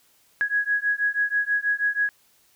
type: beating tone pair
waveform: sine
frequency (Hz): 1661.2 / 1667.4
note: G#6 / G#6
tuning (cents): 0 / +6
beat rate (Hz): 6.2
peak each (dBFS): -24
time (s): 0.41-2.09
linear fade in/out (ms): 0
effects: white hiss -61 dBFS RMS until 2.55 s